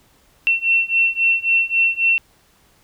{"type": "beating tone pair", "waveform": "sine", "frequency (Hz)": [2704, 2707.7], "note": ["E7", "E7"], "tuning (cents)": [43, 46], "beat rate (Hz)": 3.7, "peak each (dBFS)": [-18, -17], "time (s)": [0.47, 2.18], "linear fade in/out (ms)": 0, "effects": ["pink hiss -56 dBFS RMS until 2.83 s"]}